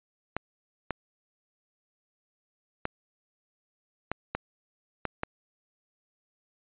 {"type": "clicks", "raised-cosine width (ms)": 0.5, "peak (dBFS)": -14, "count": 7, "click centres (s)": [0.366, 0.907, 2.854, 4.116, 4.35, 5.053, 5.234], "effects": ["resampled to 8000 Hz"]}